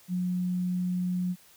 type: tone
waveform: sine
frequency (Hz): 180.5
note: F#3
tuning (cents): -43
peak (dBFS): -26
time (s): 0.08-1.36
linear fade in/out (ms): 50
effects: white hiss -57 dBFS RMS until 1.56 s